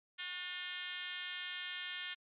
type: tone with frequency modulation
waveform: sine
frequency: 2489 Hz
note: D#7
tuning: in tune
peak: -40 dBFS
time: 0.18-2.15 s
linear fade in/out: 20 ms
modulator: 347 Hz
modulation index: 3
effects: MP3 48 kbps